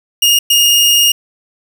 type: tone bursts at uneven times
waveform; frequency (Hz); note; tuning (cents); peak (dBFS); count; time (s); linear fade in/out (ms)
sawtooth; 2846; F7; +32; -4; 2; 0.22-0.39 / 0.5-1.12; 5
effects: none